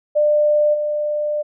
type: tone with level steps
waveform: sine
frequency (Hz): 597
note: D5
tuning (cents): +28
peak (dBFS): -12 / -18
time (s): 0.15-1.43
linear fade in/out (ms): 20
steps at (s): 0.73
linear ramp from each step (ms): 20
effects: none